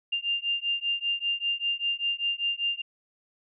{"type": "beating tone pair", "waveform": "sine", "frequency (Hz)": [2794, 2799.1], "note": ["F7", "F7"], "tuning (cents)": [0, 3], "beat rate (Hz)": 5.1, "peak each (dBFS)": -29, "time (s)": [0.12, 2.82], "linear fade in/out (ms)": 10, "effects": []}